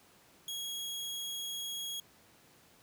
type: tone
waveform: sawtooth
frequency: 3309 Hz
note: G#7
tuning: 7 cents flat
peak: -34 dBFS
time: 0.48-2 s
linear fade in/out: 2 ms
effects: pink hiss -62 dBFS RMS until 2.82 s + high-pass 100 Hz 12 dB/octave